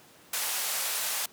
white band-pass noise, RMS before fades -31 dBFS, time 0.33-1.26 s, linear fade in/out 5 ms, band 540 to 15000 Hz, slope 24 dB/octave, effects pink hiss -55 dBFS RMS until 1.32 s + high-pass 150 Hz 12 dB/octave

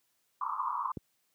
white band-pass noise, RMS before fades -34 dBFS, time 0.41-0.92 s, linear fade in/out 5 ms, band 930 to 1200 Hz, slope 96 dB/octave
click, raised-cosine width 3 ms, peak -24 dBFS, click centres 0.972 s
effects white hiss -75 dBFS RMS until 1.34 s + high-pass 80 Hz 12 dB/octave

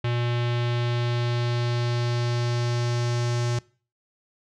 square tone with low-pass filter sweep, 120 Hz, B2, 49 cents flat, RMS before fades -25 dBFS, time 0.04-3.59 s, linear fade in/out 5 ms, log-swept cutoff 3200 to 6200 Hz, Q 2, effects noise-tail reverb RT60 0.4 s tail -22 dB re dry

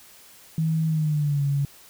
sine tone with pitch glide, 160 to 140.91 Hz, D#3 to C#3, +49 to +29 cents, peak -20 dBFS, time 0.58-1.65 s, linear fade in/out 2 ms, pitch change -220 cents, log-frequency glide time 0.87-1.43 s, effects white hiss -50 dBFS RMS until 1.89 s

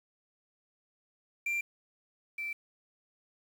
triangle / sine tone pair in turn, 2368 / 2334 Hz, D7 / D7, +14 / -11 cents, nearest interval unison, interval 25 cents, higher first, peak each -28 / -34 dBFS, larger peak first, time 1.46-1.61 / 2.38-2.53 s, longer neither, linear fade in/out 5 ms, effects 9-bit

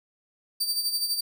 sawtooth tone with tremolo, 4643 Hz, D8, 21 cents flat, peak -20 dBFS, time 0.6-1.21 s, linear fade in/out 10 ms, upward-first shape sine, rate 12 Hz, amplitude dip 60%, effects none

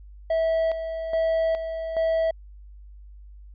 triangle tone with tremolo, 651 Hz, E5, 22 cents flat, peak -18 dBFS, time 0.3-2.31 s, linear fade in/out 5 ms, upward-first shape square, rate 1.2 Hz, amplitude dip 60%, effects added 50 Hz sine -42 dBFS peak until 3.54 s + resampled to 11025 Hz

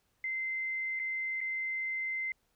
sine tone with dropouts, 2074 Hz, C7, 16 cents flat, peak -32 dBFS, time 0.24-2.32 s, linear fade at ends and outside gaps 2 ms, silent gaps 0.993-0.997 / 1.406-1.412 s, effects pink hiss -75 dBFS RMS until 2.55 s

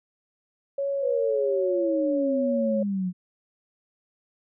sine tone with vibrato, 554.4 Hz, C#5, in tune, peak -24 dBFS, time 0.78-2.83 s, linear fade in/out 5 ms, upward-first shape triangle, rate 2.4 Hz, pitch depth 11 cents each way
sine exponential sweep, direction down, 513 to 177.4 Hz, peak -24 dBFS, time 1.01-3.13 s, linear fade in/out 50 ms
effects none

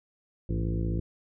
harmonic tone with a mistuned harmonic, 55.8 Hz, A1, 25 cents sharp, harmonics 1 / 2 / 3 / 4 / 5 / 6 / 7 / 8 / 9, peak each -30 / -31 / -33 / -42 / -41 / -37 / -46 / -48 / -46 dBFS, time 0.49-1 s, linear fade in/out 5 ms, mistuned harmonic 2, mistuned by -94 cents, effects none

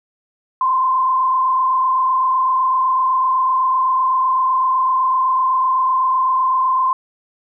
sine tone with frequency modulation, 1038 Hz, C6, 14 cents flat, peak -13 dBFS, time 0.61-6.93 s, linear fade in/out 2 ms, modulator 27.9 Hz, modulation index 0.92, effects none

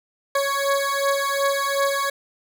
20% pulse beating tone pair, 554.4 / 557.1 Hz, C#5 / C#5, 0 / +9 cents, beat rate 2.7 Hz, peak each -18 dBFS, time 0.35-2.1 s, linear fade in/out 5 ms, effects none

